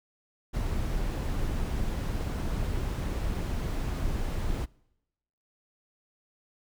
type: noise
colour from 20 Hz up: brown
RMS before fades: -30 dBFS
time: 0.53-4.66 s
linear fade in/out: 20 ms
effects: noise-tail reverb RT60 0.9 s tail -25 dB re dry